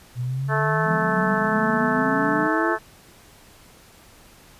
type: exponential sweep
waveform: sine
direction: up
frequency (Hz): 120.6 to 349.2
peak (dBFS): -23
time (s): 0.15-2.77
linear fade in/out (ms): 50
type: harmonic tone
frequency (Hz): 218.1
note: A3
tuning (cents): -15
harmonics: 2 / 3 / 4 / 5 / 6 / 7 / 8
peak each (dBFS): -28 / -28 / -28 / -28 / -28 / -28 / -28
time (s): 0.48-2.79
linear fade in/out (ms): 50
type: chord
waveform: sine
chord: D diminished seventh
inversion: none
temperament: equal with one note detuned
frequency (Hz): 146.83 / 174.61 / 203.5 / 246.9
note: D3 / F3 / Ab3 / Cb4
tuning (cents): 0 / 0 / -35 / 0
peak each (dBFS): -35 / -32 / -31 / -34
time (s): 0.84-2.49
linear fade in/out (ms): 50
effects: pink hiss -50 dBFS RMS until 4.59 s + resampled to 32000 Hz